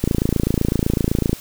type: click train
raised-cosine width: 3 ms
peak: -4 dBFS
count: 37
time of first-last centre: 0.04-1.33 s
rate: 27.9 Hz
effects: white hiss -39 dBFS RMS until 1.4 s